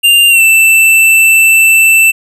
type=tone with pitch glide; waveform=square; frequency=2794 to 2662 Hz; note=F7 to E7; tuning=0 to +16 cents; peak=-4 dBFS; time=0.03-2.12 s; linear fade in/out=20 ms; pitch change=-84 cents; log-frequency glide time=0.29-0.42 s; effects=none